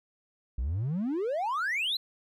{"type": "exponential sweep", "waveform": "triangle", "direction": "up", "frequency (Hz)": [55, 4186], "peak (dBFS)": -25, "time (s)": [0.58, 1.97], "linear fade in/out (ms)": 5, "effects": ["tanh soft clip ceiling -22 dBFS"]}